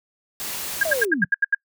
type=noise; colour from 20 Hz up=white; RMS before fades=-30 dBFS; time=0.4-1.05 s; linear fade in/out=0 ms
type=tone bursts; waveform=sine; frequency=1623 Hz; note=G#6; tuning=40 cents flat; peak=-14 dBFS; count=8; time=0.81-1.548 s; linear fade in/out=5 ms; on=24 ms; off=78 ms
type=linear sweep; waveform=sine; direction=down; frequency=672 to 157.1 Hz; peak=-22 dBFS; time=0.85-1.25 s; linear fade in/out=5 ms
effects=noise-tail reverb RT60 0.1 s tail -26 dB re dry